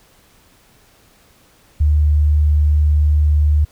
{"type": "tone", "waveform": "sine", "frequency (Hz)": 74.8, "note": "D2", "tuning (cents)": 32, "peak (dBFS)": -10, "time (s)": [1.8, 3.65], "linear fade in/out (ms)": 10, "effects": ["pink hiss -52 dBFS RMS until 3.71 s"]}